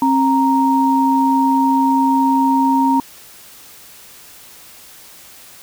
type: tone pair together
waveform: sine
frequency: 267.9 / 932.3 Hz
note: C4 / A#5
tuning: +41 / 0 cents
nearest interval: octave + minor seventh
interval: 2159 cents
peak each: -14 dBFS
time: 0.02-3 s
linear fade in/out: 2 ms
effects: white hiss -41 dBFS RMS until 5.62 s